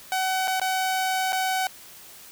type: tone with dropouts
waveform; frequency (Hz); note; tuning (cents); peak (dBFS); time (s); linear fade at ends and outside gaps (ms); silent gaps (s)
sawtooth; 754; F#5; +32; -19; 0.12-1.67; 1; 0.475-0.479 / 0.598-0.615 / 1.323-1.329
effects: white hiss -46 dBFS RMS until 2.31 s